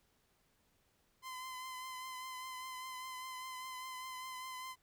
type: tone with vibrato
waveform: sawtooth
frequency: 1027 Hz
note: C6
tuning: 33 cents flat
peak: -40 dBFS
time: 1.22-4.76 s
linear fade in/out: 50 ms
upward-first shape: triangle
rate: 5 Hz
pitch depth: 28 cents each way
effects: pink hiss -75 dBFS RMS until 4.82 s